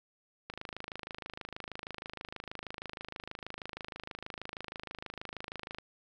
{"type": "click train", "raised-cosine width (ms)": 0.3, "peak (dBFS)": -24, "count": 140, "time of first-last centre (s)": [0.5, 5.785], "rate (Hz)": 26.3, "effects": []}